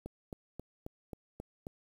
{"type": "click train", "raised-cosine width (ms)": 2, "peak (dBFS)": -28, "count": 7, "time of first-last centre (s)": [0.06, 1.669], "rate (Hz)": 3.73, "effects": ["9-bit"]}